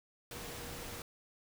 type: tone in noise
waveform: sine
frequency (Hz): 477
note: A#4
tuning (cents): +40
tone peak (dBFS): -52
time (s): 0.31-1.02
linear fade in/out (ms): 2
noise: pink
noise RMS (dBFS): -45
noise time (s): 0.31-1.02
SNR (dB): -10
effects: none